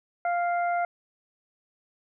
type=harmonic tone; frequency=698 Hz; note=F5; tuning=1 cent flat; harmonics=1 / 2 / 3; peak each=-24 / -33 / -38 dBFS; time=0.25-0.85 s; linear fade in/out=2 ms; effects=none